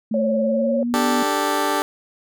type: tone with pitch glide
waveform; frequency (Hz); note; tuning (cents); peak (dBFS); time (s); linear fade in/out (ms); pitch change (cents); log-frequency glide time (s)
sine; 220 to 246.9; A3 to B3; 0 to 0; -20; 0.11-1.23; 5; +200; 0.42-1.04
type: tone with vibrato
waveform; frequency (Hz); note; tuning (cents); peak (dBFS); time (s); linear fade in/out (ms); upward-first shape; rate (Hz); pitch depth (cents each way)
sine; 554.4; C#5; 0; -19; 0.14-0.83; 2; square; 20; 46
type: chord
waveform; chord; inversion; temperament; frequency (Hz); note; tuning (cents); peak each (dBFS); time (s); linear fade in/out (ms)
15% pulse; D suspended fourth; none; just; 293.7 / 391.6 / 440.5; D4 / G4 / A4; 0 / -2 / +2; -17 / -17 / -20; 0.94-1.82; 0
effects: none